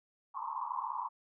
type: band-pass noise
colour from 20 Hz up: white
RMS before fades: -38 dBFS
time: 0.34-1.09 s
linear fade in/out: 20 ms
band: 890 to 1100 Hz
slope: 96 dB/octave
effects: none